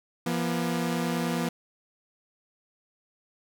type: tone pair together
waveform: sawtooth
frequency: 170 / 240.4 Hz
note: F3 / B3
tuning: -46 / -46 cents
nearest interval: tritone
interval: 600 cents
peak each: -25 dBFS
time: 0.26-1.49 s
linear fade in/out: 5 ms
effects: none